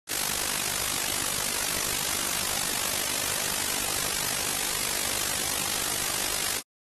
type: noise with amplitude modulation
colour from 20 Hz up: white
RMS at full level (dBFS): -24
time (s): 0.07-6.62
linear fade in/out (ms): 50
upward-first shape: sine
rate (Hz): 49.6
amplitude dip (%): 90
effects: AAC 32 kbps